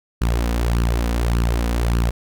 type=tone with flanger; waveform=sawtooth; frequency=58.27 Hz; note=A#1; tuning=in tune; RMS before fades=-19 dBFS; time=0.21-2.11 s; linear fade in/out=10 ms; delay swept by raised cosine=0.68 to 4.08 ms; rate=1.7 Hz; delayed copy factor=+0.6; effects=none